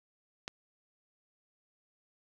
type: click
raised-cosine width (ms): 0.2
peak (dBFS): -20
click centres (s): 0.479
effects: none